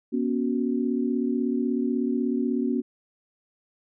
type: chord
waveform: sine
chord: B suspended second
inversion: none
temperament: equal with one note detuned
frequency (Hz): 240.9 / 277.2 / 370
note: B3 / C#4 / F#4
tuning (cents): -43 / 0 / 0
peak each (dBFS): -25 / -27 / -30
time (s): 0.12-2.82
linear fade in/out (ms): 20
effects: none